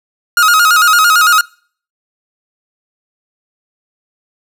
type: tone with vibrato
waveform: 45% pulse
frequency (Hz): 1342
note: E6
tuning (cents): +31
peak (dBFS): -6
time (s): 0.37-1.41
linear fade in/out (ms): 2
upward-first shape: square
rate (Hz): 8.9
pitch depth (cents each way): 97
effects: noise-tail reverb RT60 0.5 s tail -25 dB re dry